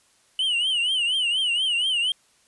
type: tone with vibrato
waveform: triangle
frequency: 2960 Hz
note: F#7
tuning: in tune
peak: -19 dBFS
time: 0.39-2.12 s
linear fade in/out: 2 ms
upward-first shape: triangle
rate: 4.2 Hz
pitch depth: 150 cents each way
effects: white hiss -61 dBFS RMS until 2.47 s + resampled to 24000 Hz